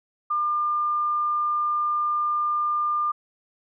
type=tone; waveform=sine; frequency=1200 Hz; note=D6; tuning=37 cents sharp; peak=-21 dBFS; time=0.3-3.12 s; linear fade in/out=10 ms; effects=none